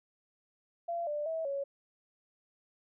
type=tone with pitch steps; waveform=sine; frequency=683 / 592 / 648 / 557 Hz; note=F5 / D5 / E5 / C#5; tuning=-39 / +14 / -30 / +8 cents; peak=-32 dBFS; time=0.88-1.64 s; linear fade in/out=10 ms; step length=190 ms; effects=none